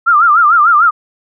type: tone with vibrato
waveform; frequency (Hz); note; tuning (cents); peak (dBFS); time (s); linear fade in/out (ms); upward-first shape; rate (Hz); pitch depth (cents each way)
sine; 1289; E6; -39; -5; 0.06-0.91; 20; sine; 6.7; 160
effects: none